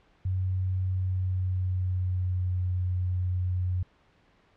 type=tone with pitch glide; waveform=sine; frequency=93.1 to 90.87 Hz; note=F#2 to F#2; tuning=+11 to -31 cents; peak=-25 dBFS; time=0.25-3.83 s; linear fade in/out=5 ms; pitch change=-42 cents; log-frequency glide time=0.89-2.64 s; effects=pink hiss -63 dBFS RMS until 4.56 s + low-pass 3000 Hz 12 dB/octave